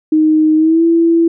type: tone with pitch glide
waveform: sine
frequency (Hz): 311.1 to 333.4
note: D#4 to E4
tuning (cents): 0 to +20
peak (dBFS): -7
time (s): 0.12-1.28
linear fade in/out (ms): 5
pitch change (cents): +120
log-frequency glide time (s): 0.56-0.84
effects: none